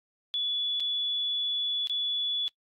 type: tone with dropouts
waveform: sine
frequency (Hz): 3426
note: A7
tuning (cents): -47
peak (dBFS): -27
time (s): 0.34-2.48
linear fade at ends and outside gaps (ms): 0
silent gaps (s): 0.799-0.804 / 1.872-1.897
effects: noise-tail reverb RT60 0.1 s tail -22 dB re dry + AAC 48 kbps